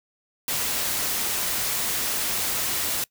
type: noise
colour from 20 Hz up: white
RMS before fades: -26 dBFS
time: 0.48-3.04 s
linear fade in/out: 2 ms
effects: noise-tail reverb RT60 0.1 s tail -22 dB re dry